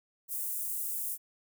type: high-pass noise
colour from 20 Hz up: white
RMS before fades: -35 dBFS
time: 0.28-1.18 s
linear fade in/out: 50 ms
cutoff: 8900 Hz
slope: 24 dB/octave
effects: none